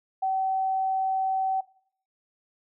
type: tone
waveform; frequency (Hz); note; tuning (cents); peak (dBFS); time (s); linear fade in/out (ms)
sine; 764; G5; -45; -23; 0.22-1.61; 10
effects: noise-tail reverb RT60 0.6 s tail -21 dB re dry